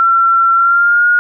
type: tone with pitch glide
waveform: sine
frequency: 1356 to 1435 Hz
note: E6 to F6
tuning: +49 to +47 cents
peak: -7 dBFS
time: 0-1.19 s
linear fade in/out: 0 ms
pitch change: +98 cents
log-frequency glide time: 0.54-1.08 s
effects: none